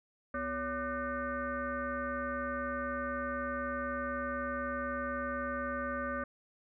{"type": "tone with frequency modulation", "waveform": "sine", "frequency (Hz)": 880, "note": "A5", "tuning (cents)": 0, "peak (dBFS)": -33, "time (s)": [0.34, 6.24], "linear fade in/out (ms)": 5, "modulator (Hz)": 316, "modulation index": 2.4, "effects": []}